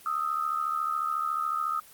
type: tone pair together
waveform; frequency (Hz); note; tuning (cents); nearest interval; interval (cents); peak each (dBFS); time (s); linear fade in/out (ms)
sine; 1244.5 / 1318.5; D#6 / E6; 0 / 0; minor second; 100; -28 / -31; 0.06-1.8; 2
effects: white hiss -52 dBFS RMS until 1.93 s + Opus 32 kbps